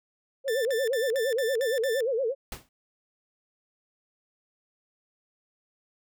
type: tone with vibrato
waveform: sine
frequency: 493.9 Hz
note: B4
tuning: in tune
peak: -24 dBFS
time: 0.44-2.35 s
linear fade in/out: 50 ms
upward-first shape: sine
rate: 8.6 Hz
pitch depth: 210 cents each way
type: tone bursts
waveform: sawtooth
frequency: 1771 Hz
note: A6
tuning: 11 cents sharp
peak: -29 dBFS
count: 7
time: 0.48-2.006 s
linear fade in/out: 0 ms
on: 170 ms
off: 56 ms
type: noise with exponential decay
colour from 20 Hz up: pink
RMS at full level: -34 dBFS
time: 2.52-2.69 s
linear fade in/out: 2 ms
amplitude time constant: 36 ms
effects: none